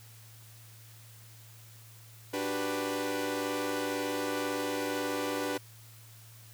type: chord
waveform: sawtooth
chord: G major seventh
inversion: second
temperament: equal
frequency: 293.7 / 370 / 392 / 493.9 Hz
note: D4 / F#4 / G4 / B4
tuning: 0 / 0 / 0 / 0 cents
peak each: -31 / -37 / -35 / -31 dBFS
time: 2.33-5.58 s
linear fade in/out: 10 ms
effects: added 112 Hz sine -52 dBFS peak until 6.53 s + white hiss -56 dBFS RMS until 6.53 s